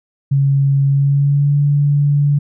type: tone with pitch glide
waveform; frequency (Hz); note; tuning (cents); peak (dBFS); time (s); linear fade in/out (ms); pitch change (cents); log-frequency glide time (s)
sine; 138.5 to 144.13; C#3 to D3; -1 to -32; -10; 0.31-2.39; 10; +69; 0.86-1.57
effects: none